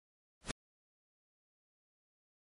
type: noise with exponential growth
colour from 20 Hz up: pink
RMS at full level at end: -32 dBFS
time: 0.41-0.51 s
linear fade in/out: 0 ms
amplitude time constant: 20 ms
effects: MP3 48 kbps